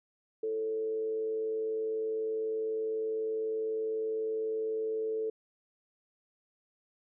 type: tone with frequency modulation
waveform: sine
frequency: 440 Hz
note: A4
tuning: in tune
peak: -30 dBFS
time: 0.43-5.3 s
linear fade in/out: 5 ms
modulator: 108 Hz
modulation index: 0.27
effects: none